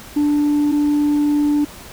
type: tone pair in turn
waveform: sine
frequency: 293.7 / 293.7 Hz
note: D4 / D4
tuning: 0 / 0 cents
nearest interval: unison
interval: 0 cents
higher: neither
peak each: -11 dBFS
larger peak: neither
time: 0.16-0.72 / 0.72-1.65 s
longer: second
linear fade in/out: 10 ms
effects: tanh soft clip ceiling -12 dBFS + pink hiss -38 dBFS RMS until 1.92 s